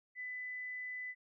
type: tone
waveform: sine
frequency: 2000 Hz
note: B6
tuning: 21 cents sharp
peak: -40 dBFS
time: 0.15-1.15 s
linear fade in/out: 50 ms
effects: none